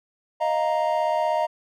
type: chord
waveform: triangle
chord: Eb suspended second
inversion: none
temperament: equal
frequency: 622.3 / 698.5 / 932.3 Hz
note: Eb5 / F5 / Bb5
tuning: 0 / 0 / 0 cents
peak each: -22 / -24 / -23 dBFS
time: 0.4-1.47 s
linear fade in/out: 20 ms
effects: none